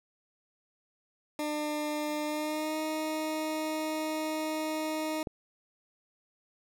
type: tone with pitch glide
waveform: 20% pulse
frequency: 300.3 to 311.8 Hz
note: D4 to D#4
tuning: +39 to +4 cents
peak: -26 dBFS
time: 1.39-5.23 s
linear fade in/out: 2 ms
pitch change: +65 cents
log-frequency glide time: 2.23-2.78 s
type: click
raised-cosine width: 2 ms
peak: -23 dBFS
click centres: 5.272 s
effects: none